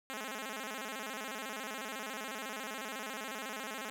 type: tone with vibrato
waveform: 5% pulse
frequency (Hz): 238.7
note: A#3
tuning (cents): +41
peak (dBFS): -28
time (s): 0.1-3.9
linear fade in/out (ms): 0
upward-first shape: square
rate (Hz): 14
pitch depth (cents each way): 190
effects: none